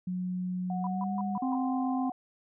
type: tone with pitch glide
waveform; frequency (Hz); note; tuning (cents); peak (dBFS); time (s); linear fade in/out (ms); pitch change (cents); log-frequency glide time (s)
sine; 182 to 199.62; F#3 to G3; -28 to +32; -30; 0.07-1.38; 5; +160; 0.79-1.15
type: tone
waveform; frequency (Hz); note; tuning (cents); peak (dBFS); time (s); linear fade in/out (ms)
sine; 734; F#5; -14; -35; 0.7-2.12; 2
type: tone bursts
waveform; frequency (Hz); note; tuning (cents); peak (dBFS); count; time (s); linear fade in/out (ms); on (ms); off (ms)
sine; 987.8; B5; 0; -34; 5; 0.84-1.55; 2; 30; 140
type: harmonic tone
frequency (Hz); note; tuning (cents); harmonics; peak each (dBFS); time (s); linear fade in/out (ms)
260.6; C4; -7; 1 / 3 / 4; -28 / -38 / -40; 1.42-2.1; 5
effects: none